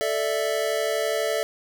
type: chord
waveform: square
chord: A suspended fourth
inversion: none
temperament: equal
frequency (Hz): 440 / 587.3 / 659.3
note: A4 / D5 / E5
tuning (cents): 0 / 0 / 0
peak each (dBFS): -28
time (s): 0.01-1.43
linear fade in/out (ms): 0
effects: none